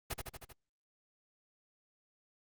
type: noise with echo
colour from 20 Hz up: pink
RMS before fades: -37 dBFS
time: 0.1-0.14 s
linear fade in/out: 10 ms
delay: 78 ms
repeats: 5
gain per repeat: -3 dB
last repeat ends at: 0.53 s
effects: Opus 48 kbps